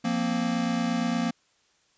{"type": "chord", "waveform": "square", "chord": "F suspended fourth", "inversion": "none", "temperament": "equal", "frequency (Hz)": [174.61, 233.1, 261.6], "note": ["F3", "Bb3", "C4"], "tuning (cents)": [0, 0, 0], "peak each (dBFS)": [-32, -27, -32], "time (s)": [0.04, 1.31], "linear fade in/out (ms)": 10, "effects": ["white hiss -66 dBFS RMS until 1.97 s", "resampled to 16000 Hz"]}